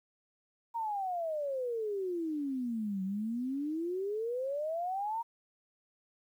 sine exponential two-way sweep, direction down then up, 943 to 186.7 to 943 Hz, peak -32 dBFS, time 0.74-5.23 s, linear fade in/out 20 ms, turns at 3.03 s, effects 11-bit

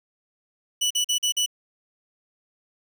25% pulse tone bursts, 2961 Hz, F#7, 1 cent sharp, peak -17 dBFS, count 5, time 0.81-1.462 s, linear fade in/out 10 ms, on 96 ms, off 43 ms, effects none

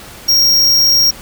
square tone, 5588 Hz, F8, in tune, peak -8 dBFS, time 0.28-1.11 s, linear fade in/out 10 ms, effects pink hiss -34 dBFS RMS until 1.21 s

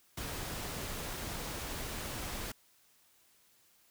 pink noise, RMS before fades -40 dBFS, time 0.17-2.52 s, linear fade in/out 5 ms, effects white hiss -67 dBFS RMS until 3.9 s

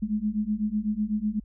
sine beating tone pair, 207.7 / 215.7 Hz, G#3 / A3, 0 / -34 cents, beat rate 8 Hz, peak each -28 / -27 dBFS, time 0.02-1.4 s, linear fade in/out 10 ms, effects added 50 Hz sine -45 dBFS peak until 1.44 s

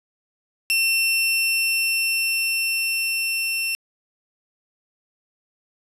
sawtooth tone with level ramp, 2700 Hz, E7, 41 cents sharp, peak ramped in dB -14 to -19 dBFS, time 0.7-3.75 s, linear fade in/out 0 ms, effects resampled to 32000 Hz + 8-bit

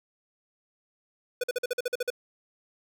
square tone bursts, 493.9 Hz, B4, in tune, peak -26 dBFS, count 10, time 1.41-2.103 s, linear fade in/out 5 ms, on 27 ms, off 47 ms, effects none

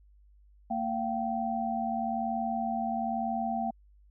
sine tone cluster, 228.3 / 690 / 771 Hz, A#3 / F5 / G5, -36 / -21 / -29 cents, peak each -33 / -34 / -32 dBFS, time 0.7-3.71 s, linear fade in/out 10 ms, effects added 50 Hz sine -56 dBFS peak until 4.1 s

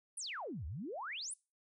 sine exponential two-way sweep, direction down then up, 10548 to 68 to 10548 Hz, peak -40 dBFS, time 0.17-1.34 s, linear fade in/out 5 ms, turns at 0.66 s, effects noise-tail reverb RT60 0.3 s tail -24 dB re dry

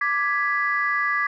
sine chord, G# diminished, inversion second, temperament equal with one note detuned, 1174.7 / 1666 / 1975.5 Hz, D6 / G#6 / B6, 0 / +5 / 0 cents, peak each -24 dBFS, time 0.01-1.27 s, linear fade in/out 5 ms, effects tanh soft clip ceiling -11 dBFS

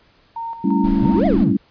sine tone with tremolo, 919 Hz, A#5, 25 cents flat, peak -24 dBFS, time 0.36-1.2 s, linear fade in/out 5 ms, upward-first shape square, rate 2.9 Hz, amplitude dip 60%
sine chord, A dominant seventh, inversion third, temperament equal, 196 / 220 / 277.2 / 329.6 Hz, G3 / A3 / C#4 / E4, 0 / 0 / 0 / 0 cents, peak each -18 / -21 / -19 / -23 dBFS, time 0.64-1.57 s, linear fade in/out 5 ms
brown noise, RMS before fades -26 dBFS, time 0.84-1.44 s, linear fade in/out 2 ms
triangle exponential two-way sweep, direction up then down, 87.31 to 739 to 87.31 Hz, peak -16 dBFS, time 0.99-1.54 s, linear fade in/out 50 ms, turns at 1.26 s
effects pink hiss -55 dBFS RMS until 1.7 s + resampled to 11025 Hz

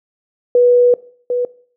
sine tone pair in turn, 489 / 491 Hz, B4 / B4, -17 / -10 cents, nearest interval unison, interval 7 cents, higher second, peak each -7 / -14 dBFS, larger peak first, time 0.55-0.94 / 1.3-1.45 s, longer first, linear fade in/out 2 ms, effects noise-tail reverb RT60 0.5 s tail -20 dB re dry

